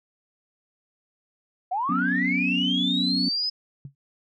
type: linear sweep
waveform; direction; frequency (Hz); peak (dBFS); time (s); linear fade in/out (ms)
sine; up; 698.5 to 5100; -23; 1.71-3.5; 10
type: chord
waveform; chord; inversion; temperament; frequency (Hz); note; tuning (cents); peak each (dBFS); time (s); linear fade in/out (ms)
sine; F# suspended fourth; none; equal; 185 / 246.9 / 277.2; F#3 / B3 / C#4; 0 / 0 / 0; -27; 1.89-3.29; 5
type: tone with exponential decay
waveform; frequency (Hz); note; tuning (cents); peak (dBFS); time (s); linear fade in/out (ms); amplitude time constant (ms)
sine; 138.59; C#3; 0; -31; 3.85-3.95; 2; 20
effects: tanh soft clip ceiling -12 dBFS